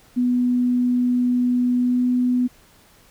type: tone with pitch glide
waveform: sine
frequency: 246.9 to 248.6 Hz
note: B3 to B3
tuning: 0 to +12 cents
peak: -16 dBFS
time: 0.16-2.48 s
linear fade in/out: 20 ms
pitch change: +12 cents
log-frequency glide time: 1.8-2.02 s
effects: pink hiss -53 dBFS RMS until 3.1 s